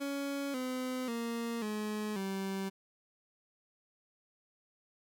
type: tone with pitch steps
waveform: 30% pulse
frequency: 280 / 255.3 / 232.7 / 212.2 / 193.47 Hz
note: C#4 / C4 / A#3 / G#3 / G3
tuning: +18 / -42 / -3 / +38 / -22 cents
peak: -32 dBFS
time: 0-2.7 s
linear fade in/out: 20 ms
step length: 540 ms
effects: 11-bit